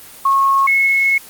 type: tone pair in turn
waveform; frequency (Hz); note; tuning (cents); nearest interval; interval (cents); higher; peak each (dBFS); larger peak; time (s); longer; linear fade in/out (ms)
sine; 1092 / 2184; C#6 / C#7; -26 / -26; octave; 1200; second; -10; neither; 0.25-0.67 / 0.67-1.18; second; 5
effects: white hiss -38 dBFS RMS until 1.29 s + Opus 24 kbps